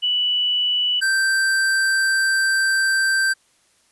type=tone pair in turn; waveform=sine / square; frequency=2960 / 1564.7 Hz; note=F#7 / G6; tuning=0 / -4 cents; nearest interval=major seventh; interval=1104 cents; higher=first; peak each=-17 dBFS; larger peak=neither; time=0.02-1.01 / 1.01-3.34 s; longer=second; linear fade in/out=20 ms; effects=white hiss -60 dBFS RMS until 3.91 s + resampled to 24000 Hz